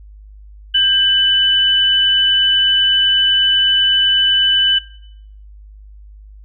sine tone pair together, 1587 / 2996 Hz, G6 / F#7, +21 / +21 cents, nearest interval major seventh, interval 1100 cents, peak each -21 / -10 dBFS, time 0.74-4.79 s, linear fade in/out 10 ms, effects noise-tail reverb RT60 0.7 s tail -19 dB re dry + added 51 Hz sine -36 dBFS peak until 6.44 s

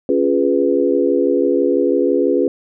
sine chord, C# dominant seventh, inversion none, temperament equal with one note detuned, 277.2 / 349.2 / 415.3 / 495.6 Hz, C#4 / E#4 / G#4 / B4, 0 / 0 / 0 / +6 cents, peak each -18 dBFS, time 0.09-2.48 s, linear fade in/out 2 ms, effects none

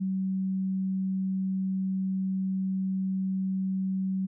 sine tone, 190 Hz, F#3, 46 cents sharp, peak -26 dBFS, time 0-4.27 s, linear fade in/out 20 ms, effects none

